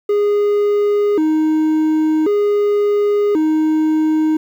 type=tone with vibrato; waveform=triangle; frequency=358.5 Hz; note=F4; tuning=45 cents sharp; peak=-10 dBFS; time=0.09-4.37 s; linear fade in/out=5 ms; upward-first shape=square; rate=0.46 Hz; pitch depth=240 cents each way; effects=8-bit